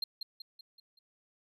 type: tone with echo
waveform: triangle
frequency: 4186 Hz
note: C8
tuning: in tune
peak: -29 dBFS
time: 0.02-0.04 s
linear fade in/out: 5 ms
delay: 190 ms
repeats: 5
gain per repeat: -6 dB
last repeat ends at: 0.99 s
effects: none